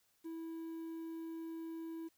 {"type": "tone with quantisation", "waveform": "triangle", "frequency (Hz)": 327.5, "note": "E4", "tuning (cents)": -11, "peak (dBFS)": -40, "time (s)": [0.24, 2.09], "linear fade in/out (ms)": 20, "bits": 11, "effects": ["white hiss -75 dBFS RMS until 2.17 s"]}